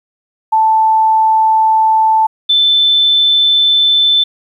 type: tone pair in turn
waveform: sine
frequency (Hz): 880 / 3527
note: A5 / A7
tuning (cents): 0 / +3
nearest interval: 2 octaves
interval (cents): 2403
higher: second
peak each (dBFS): -7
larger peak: neither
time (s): 0.52-2.27 / 2.49-4.24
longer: neither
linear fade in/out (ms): 10
effects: 8-bit